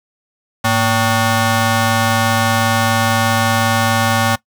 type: ring-modulated tone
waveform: 15% pulse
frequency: 337 Hz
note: E4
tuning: 38 cents sharp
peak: -3 dBFS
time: 0.64-4.36 s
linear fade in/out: 10 ms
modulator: 443 Hz
effects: noise-tail reverb RT60 0.1 s tail -20 dB re dry